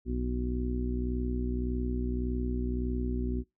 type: harmonic tone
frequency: 61.74 Hz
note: B1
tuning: in tune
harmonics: 1 / 2 / 3 / 4 / 5 / 6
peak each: -31 / -41 / -43 / -34 / -45 / -38 dBFS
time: 0.05-3.44 s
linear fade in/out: 50 ms
effects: noise-tail reverb RT60 0.2 s tail -24 dB re dry